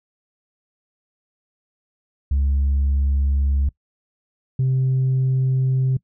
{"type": "tone pair in turn", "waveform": "sine", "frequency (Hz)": [69.3, 130.82], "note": ["C#2", "C3"], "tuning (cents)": [0, 0], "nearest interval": "major seventh", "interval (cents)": 1100, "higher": "second", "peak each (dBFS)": -14, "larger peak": "neither", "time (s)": [[2.31, 3.69], [4.59, 5.97]], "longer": "neither", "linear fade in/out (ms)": 5, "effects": ["noise-tail reverb RT60 0.1 s tail -23 dB re dry", "tanh soft clip ceiling -14 dBFS"]}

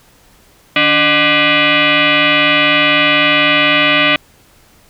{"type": "tone with frequency modulation", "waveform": "sine", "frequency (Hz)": 290, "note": "D4", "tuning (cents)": -22, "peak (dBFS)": -8, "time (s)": [0.76, 4.16], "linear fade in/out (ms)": 2, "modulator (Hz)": 448, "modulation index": 6.7, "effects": ["pink hiss -48 dBFS RMS until 4.89 s"]}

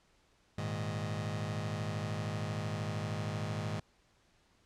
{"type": "chord", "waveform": "sawtooth", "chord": "Ab suspended second", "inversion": "none", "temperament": "just", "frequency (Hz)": [103.83, 116.8, 155.74], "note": ["Ab2", "Bb2", "Eb3"], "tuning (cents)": [0, 4, 2], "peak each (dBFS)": [-33, -37, -35], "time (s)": [0.58, 3.8], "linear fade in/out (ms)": 5, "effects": ["pink hiss -69 dBFS RMS until 4.65 s", "low-pass 7000 Hz 12 dB/octave"]}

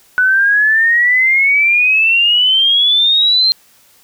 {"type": "exponential sweep", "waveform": "sine", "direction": "up", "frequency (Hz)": [1482, 4186], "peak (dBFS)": -8, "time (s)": [0.18, 3.52], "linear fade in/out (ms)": 0, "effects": ["white hiss -49 dBFS RMS until 4.03 s"]}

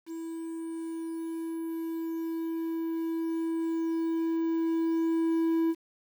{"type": "tone with level ramp", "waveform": "triangle", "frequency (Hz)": 328.2, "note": "E4", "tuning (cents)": -8, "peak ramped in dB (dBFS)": [-33, -21], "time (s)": [0.06, 5.75], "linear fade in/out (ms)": 50, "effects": ["9-bit"]}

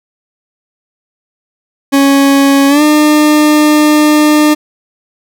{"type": "tone with pitch glide", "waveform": "40% pulse", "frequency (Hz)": [276.7, 301.7], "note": ["C#4", "D4"], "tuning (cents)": [-3, 47], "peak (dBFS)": -4, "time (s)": [1.92, 4.55], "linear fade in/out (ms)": 20, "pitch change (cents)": 150, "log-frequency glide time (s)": [2.68, 2.82], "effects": []}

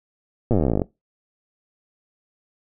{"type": "slowing click train", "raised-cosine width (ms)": 2, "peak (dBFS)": -7, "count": 23, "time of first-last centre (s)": [0.51, 0.818], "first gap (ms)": 8, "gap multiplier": 1.05, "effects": ["noise-tail reverb RT60 0.2 s tail -21 dB re dry"]}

